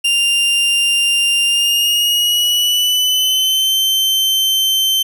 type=tone with pitch glide; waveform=40% pulse; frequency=2794 to 3100 Hz; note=F7 to G7; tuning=0 to -20 cents; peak=-11 dBFS; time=0.04-5.03 s; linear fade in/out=10 ms; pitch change=+180 cents; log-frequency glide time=1.46-3.74 s; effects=none